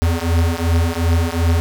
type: beating tone pair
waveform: square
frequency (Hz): 82.41 / 85.11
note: E2 / F2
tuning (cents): 0 / -44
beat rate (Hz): 2.7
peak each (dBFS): -18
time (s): 0.02-1.6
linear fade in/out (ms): 0
effects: none